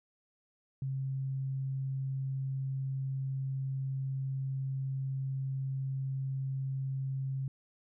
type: tone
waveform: sine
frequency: 134.2 Hz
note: C3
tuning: 44 cents sharp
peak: -32 dBFS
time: 0.82-7.48 s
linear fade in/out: 2 ms
effects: none